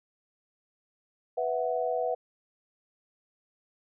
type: chord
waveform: sine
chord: B suspended fourth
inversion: none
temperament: equal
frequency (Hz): 493.9 / 659.3 / 740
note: B4 / E5 / F#5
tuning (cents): 0 / 0 / 0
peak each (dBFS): -30 / -31 / -32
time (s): 1.37-2.15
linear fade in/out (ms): 10
effects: none